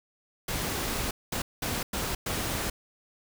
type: noise bursts at uneven times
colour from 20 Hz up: pink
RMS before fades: -31 dBFS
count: 5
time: 0.48-1.11 / 1.32-1.42 / 1.62-1.83 / 1.93-2.15 / 2.26-2.7 s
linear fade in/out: 5 ms
effects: none